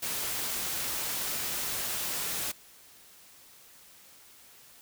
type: noise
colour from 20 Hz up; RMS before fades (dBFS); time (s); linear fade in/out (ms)
white; -33; 0.02-2.52; 10
effects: white hiss -55 dBFS RMS until 4.81 s